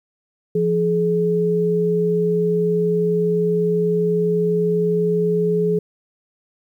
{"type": "tone pair together", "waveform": "sine", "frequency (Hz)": [171.8, 424], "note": ["F3", "G#4"], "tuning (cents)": [-28, 36], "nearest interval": "octave + major third", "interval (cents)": 1564, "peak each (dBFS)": [-20, -17], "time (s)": [0.55, 5.79], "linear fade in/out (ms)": 5, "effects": ["9-bit"]}